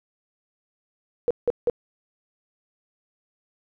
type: tone bursts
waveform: sine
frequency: 480.9 Hz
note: B4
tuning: 46 cents flat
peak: -17 dBFS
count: 3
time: 1.28-1.698 s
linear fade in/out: 0 ms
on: 26 ms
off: 170 ms
effects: none